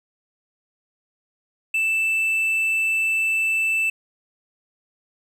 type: tone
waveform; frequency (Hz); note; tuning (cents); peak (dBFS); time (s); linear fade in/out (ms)
triangle; 2647; E7; +7; -17; 1.74-3.9; 5
effects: 9-bit